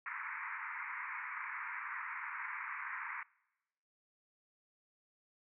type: band-pass noise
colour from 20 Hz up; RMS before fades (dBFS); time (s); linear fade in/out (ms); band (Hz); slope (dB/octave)
white; -43; 0.06-3.23; 2; 920 to 2300; 96
effects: noise-tail reverb RT60 1.0 s tail -25 dB re dry